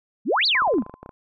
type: exponential two-way sweep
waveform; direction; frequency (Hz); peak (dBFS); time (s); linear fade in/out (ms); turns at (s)
sine; up then down; 176.8 to 4861 to 176.8; -17; 0.25-0.84; 50; 0.46
type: tone with exponential decay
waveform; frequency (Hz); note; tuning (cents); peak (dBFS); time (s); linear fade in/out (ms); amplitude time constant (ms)
sine; 1030; C6; -28; -24; 0.55-1.11; 0; 120
type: clicks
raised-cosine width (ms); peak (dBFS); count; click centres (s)
1; -23; 11; 0.621 / 0.676 / 0.74 / 0.784 / 0.823 / 0.864 / 0.896 / 0.94 / 1.03 / 1.061 / 1.092
effects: none